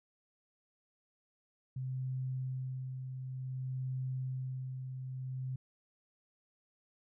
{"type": "tone with tremolo", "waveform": "sine", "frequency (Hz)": 129.8, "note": "C3", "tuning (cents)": -13, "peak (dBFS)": -34, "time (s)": [1.76, 5.56], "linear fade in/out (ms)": 5, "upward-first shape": "sine", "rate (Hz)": 0.55, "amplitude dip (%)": 45, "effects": []}